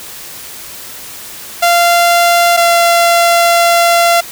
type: tone pair in turn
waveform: sawtooth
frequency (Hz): 691 / 685.4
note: F5 / F5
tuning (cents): -19 / -33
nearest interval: unison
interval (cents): 14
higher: first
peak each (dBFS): -3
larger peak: neither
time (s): 1.62-2.57 / 2.57-4.21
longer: second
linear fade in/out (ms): 10
effects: white hiss -29 dBFS RMS until 4.31 s